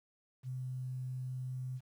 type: tone with quantisation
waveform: sine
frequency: 128.2 Hz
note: C3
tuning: 35 cents flat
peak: -37 dBFS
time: 0.43-1.81 s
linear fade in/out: 50 ms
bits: 11
effects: none